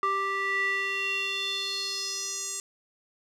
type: tone with band-pass filter sweep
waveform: square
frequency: 392 Hz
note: G4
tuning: in tune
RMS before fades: -30 dBFS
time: 0.03-2.6 s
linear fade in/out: 0 ms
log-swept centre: 1300 to 7500 Hz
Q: 4.5
effects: none